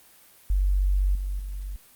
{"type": "tone with level steps", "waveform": "sine", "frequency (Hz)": 47.59, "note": "F#1", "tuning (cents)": 49, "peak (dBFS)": [-19, -26, -30], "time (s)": [0.5, 1.76], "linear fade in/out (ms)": 0, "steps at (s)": [1.15, 1.39], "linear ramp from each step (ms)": 2, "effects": ["white hiss -54 dBFS RMS until 1.95 s", "Opus 32 kbps"]}